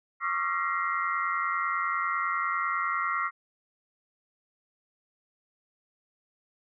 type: tone cluster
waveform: sine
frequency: 1107 / 1197 / 1365 / 1901 / 2085 Hz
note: C#6 / D6 / F6 / A#6 / C7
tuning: -3 / +33 / -40 / +33 / -7 cents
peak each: -32 / -34 / -30 / -34 / -37 dBFS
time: 0.2-3.31 s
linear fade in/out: 50 ms
effects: none